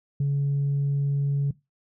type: tone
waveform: sine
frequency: 140.9 Hz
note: C#3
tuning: 29 cents sharp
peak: -19 dBFS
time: 0.2-1.51 s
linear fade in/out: 5 ms
effects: noise-tail reverb RT60 0.2 s tail -19 dB re dry + tanh soft clip ceiling -19 dBFS